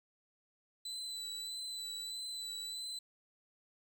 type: tone with vibrato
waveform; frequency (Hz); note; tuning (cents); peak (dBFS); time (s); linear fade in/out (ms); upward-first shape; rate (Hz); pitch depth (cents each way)
35% pulse; 3992; B7; +18; -39; 0.85-2.99; 5; sine; 1.6; 22
effects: none